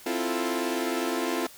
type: chord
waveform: sawtooth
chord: F major seventh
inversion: second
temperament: equal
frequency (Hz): 261.6 / 329.6 / 349.2 / 440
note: C4 / E4 / F4 / A4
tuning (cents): 0 / 0 / 0 / 0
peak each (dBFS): -28 / -28 / -27 / -30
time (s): 0.06-1.47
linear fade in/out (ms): 5
effects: white hiss -49 dBFS RMS until 1.57 s